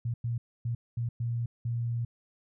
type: tone bursts at uneven times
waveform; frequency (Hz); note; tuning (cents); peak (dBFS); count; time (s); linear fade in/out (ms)
sine; 117.9; A#2; +20; -28; 6; 0.05-0.14 / 0.24-0.38 / 0.65-0.75 / 0.97-1.09 / 1.2-1.46 / 1.65-2.05; 5
effects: none